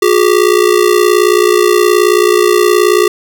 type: ring-modulated tone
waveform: square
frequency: 390 Hz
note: G4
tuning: 9 cents flat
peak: -4 dBFS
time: 0.02-3.08 s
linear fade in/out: 2 ms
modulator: 29.4 Hz
effects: none